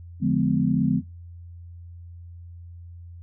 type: chord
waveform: sine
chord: D diminished seventh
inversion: none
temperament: just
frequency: 146.83 / 176.2 / 211.4 / 253.7 Hz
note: D3 / F3 / Ab3 / Cb4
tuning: 0 / +16 / +31 / +47 cents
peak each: -24 dBFS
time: 0.2-1.02 s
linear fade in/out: 50 ms
effects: noise-tail reverb RT60 0.2 s tail -17 dB re dry + added 86 Hz sine -39 dBFS peak until 3.22 s